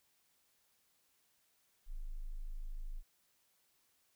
sine tone, 26.5 Hz, G#0, 36 cents sharp, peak -39 dBFS, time 1.86-3.03 s, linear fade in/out 50 ms, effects white hiss -75 dBFS RMS until 4.15 s

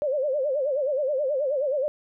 sine tone with vibrato, 558 Hz, C#5, 11 cents sharp, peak -22 dBFS, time 0.02-1.88 s, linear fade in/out 0 ms, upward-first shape sine, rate 9.4 Hz, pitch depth 150 cents each way, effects none

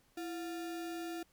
sine tone with sample-and-hold, 334.3 Hz, E4, 24 cents sharp, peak -38 dBFS, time 0.17-1.23 s, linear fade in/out 5 ms, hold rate 1050 Hz, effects pink hiss -70 dBFS RMS until 1.32 s + MP3 96 kbps

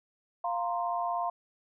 sine chord, F suspended fourth, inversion none, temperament just, 698.5 / 931.3 / 1047.7 Hz, F5 / Bb5 / C6, 0 / -2 / +2 cents, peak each -31 / -35 / -34 dBFS, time 0.44-1.3 s, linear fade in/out 5 ms, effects none

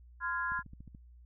sine chord, F minor, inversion second, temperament equal with one note detuned, 1029.7 / 1396.9 / 1661.2 Hz, C6 / F6 / Ab6, -28 / 0 / 0 cents, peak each -36 dBFS, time 0.2-0.63 s, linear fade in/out 50 ms
click train, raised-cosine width 5 ms, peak -37 dBFS, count 7, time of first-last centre 0.52-0.949 s, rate 14 Hz
effects added 60 Hz sine -53 dBFS peak until 1.25 s

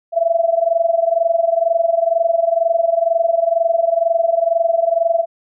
sine tone with amplitude modulation, 669 Hz, E5, 25 cents sharp, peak -9 dBFS, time 0.12-5.26 s, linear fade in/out 50 ms, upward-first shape sine, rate 22.1 Hz, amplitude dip 85%, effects none

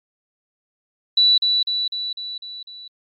sine tone with echo, 3951 Hz, B7, in tune, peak -11 dBFS, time 1.17-1.38 s, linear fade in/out 5 ms, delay 250 ms, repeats 6, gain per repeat -4 dB, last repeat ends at 2.88 s, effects MP3 64 kbps

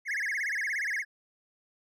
triangle tone with vibrato, 1900 Hz, A#6, 33 cents sharp, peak -27 dBFS, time 0.05-1.05 s, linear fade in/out 50 ms, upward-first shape sine, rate 17 Hz, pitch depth 260 cents each way, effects none

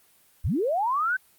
sine linear sweep, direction up, 43.65 to 1561 Hz, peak -22 dBFS, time 0.44-1.17 s, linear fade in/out 10 ms, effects white hiss -60 dBFS RMS until 1.38 s + Opus 32 kbps

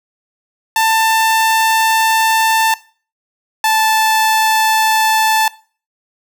sawtooth tone pair in turn, 890 / 877.7 Hz, A5 / A5, +20 / -5 cents, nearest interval unison, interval 25 cents, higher first, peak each -7 dBFS, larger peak neither, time 0.76-2.74 / 3.64-5.48 s, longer first, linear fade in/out 2 ms, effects noise-tail reverb RT60 0.4 s tail -20 dB re dry

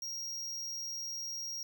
square tone, 5620 Hz, F8, 10 cents sharp, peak -38 dBFS, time 0.02-1.63 s, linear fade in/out 2 ms, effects none

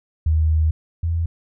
sine tone pair in turn, 78.7 / 83.38 Hz, D#2 / E2, +20 / +20 cents, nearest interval minor second, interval 100 cents, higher second, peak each -14 / -18 dBFS, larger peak first, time 0.26-0.71 / 1.03-1.26 s, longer first, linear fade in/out 5 ms, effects none

